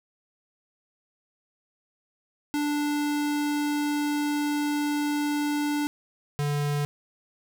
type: tone pair in turn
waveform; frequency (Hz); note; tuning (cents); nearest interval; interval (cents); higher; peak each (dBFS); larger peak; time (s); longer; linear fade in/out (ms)
square; 293.7 / 145.58; D4 / D3; 0 / -15; octave; 1215; first; -25; neither; 2.54-5.87 / 6.39-6.85; first; 0
effects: none